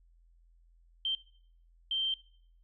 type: tone bursts at uneven times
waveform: sine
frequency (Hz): 3136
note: G7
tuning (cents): 0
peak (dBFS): -29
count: 2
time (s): 1.05-1.15 / 1.91-2.14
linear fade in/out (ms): 2
effects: noise-tail reverb RT60 0.6 s tail -20 dB re dry + added 42 Hz sine -60 dBFS peak until 2.63 s